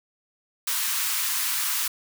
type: high-pass noise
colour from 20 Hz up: white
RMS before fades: -26 dBFS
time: 0.67-1.88 s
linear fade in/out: 5 ms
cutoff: 940 Hz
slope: 48 dB/octave
effects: none